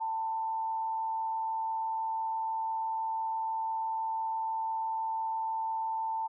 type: tone with frequency modulation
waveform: sine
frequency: 891 Hz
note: A5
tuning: 22 cents sharp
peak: -30 dBFS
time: 0-6.28 s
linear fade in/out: 20 ms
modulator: 106 Hz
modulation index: 0.32
effects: none